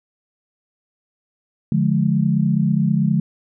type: chord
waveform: sine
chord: D diminished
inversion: none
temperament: just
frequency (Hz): 146.83 / 176.2 / 211.4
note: D3 / F3 / Ab3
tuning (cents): 0 / +16 / +31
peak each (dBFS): -19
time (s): 1.72-3.2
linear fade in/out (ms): 2
effects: none